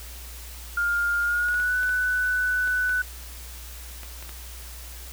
sine tone with pitch glide, 1409 to 1492.8 Hz, F6 to F#6, +15 to +15 cents, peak -21 dBFS, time 0.77-3.02 s, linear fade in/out 5 ms, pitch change +100 cents, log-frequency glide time 1.22-1.77 s
clicks, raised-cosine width 0.3 ms, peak -24 dBFS, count 10, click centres 1.486 / 1.543 / 1.6 / 1.832 / 1.893 / 2.675 / 2.894 / 4.033 / 4.226 / 4.293 s
effects added 60 Hz sine -39 dBFS peak until 5.12 s + white hiss -43 dBFS RMS until 5.12 s

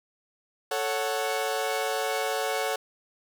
sawtooth chord, F# minor, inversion first, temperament equal, 440 / 554.4 / 740 Hz, A4 / C#5 / F#5, 0 / 0 / 0 cents, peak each -27 dBFS, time 0.71-2.76 s, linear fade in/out 5 ms, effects none

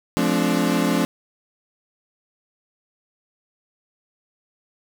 35% pulse chord, D minor seventh, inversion first, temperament equal with one note detuned, 174.61 / 214.4 / 261.6 / 293.7 Hz, F3 / A3 / C4 / D4, 0 / -45 / 0 / 0 cents, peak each -22 dBFS, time 0.17-1.05 s, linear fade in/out 0 ms, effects none

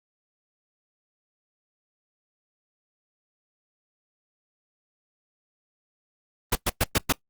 pink noise bursts, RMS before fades -21 dBFS, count 5, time 6.52-7.125 s, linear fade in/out 5 ms, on 33 ms, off 110 ms, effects noise-tail reverb RT60 0.1 s tail -20 dB re dry + Opus 24 kbps

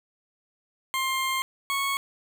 20% pulse tone pair in turn, 1058 / 1103.6 Hz, C6 / C#6, +19 / -8 cents, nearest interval minor second, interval 73 cents, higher second, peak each -20 dBFS, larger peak neither, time 0.94-1.42 / 1.7-1.97 s, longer first, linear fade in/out 0 ms, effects none

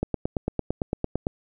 click train, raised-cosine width 2 ms, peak -11 dBFS, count 12, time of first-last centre 0.03-1.269 s, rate 8.88 Hz, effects none

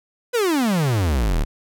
45% pulse exponential sweep, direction down, 510 to 33.19 Hz, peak -17 dBFS, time 0.33-1.45 s, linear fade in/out 20 ms, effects none

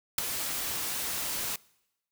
white noise with ADSR envelope, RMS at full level -21 dBFS, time 0.18-1.56 s, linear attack 6 ms, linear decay 3 ms, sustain -12 dB, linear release 4 ms, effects noise-tail reverb RT60 0.9 s tail -24 dB re dry

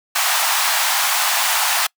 pink high-pass noise, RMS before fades -18 dBFS, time 0.15-1.87 s, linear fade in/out 10 ms, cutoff 720 Hz, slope 48 dB/octave, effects noise-tail reverb RT60 0.1 s tail -26 dB re dry

